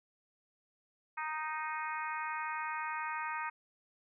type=harmonic tone; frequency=310.5 Hz; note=D#4; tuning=3 cents flat; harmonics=3 / 4 / 5 / 6 / 7 / 8; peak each=-39 / -41 / -43 / -45 / -46 / -47 dBFS; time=1.17-3.5 s; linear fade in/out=10 ms; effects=none